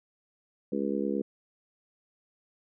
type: harmonic tone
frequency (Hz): 69.3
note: C#2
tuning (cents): 0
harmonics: 3 / 4 / 5 / 6 / 7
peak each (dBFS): -32 / -33 / -34 / -35 / -35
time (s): 0.72-1.22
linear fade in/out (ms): 5
effects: none